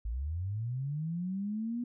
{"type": "linear sweep", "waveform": "sine", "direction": "up", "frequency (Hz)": [51.1, 244.8], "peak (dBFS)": -32, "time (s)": [0.05, 1.84], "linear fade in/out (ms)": 5, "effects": []}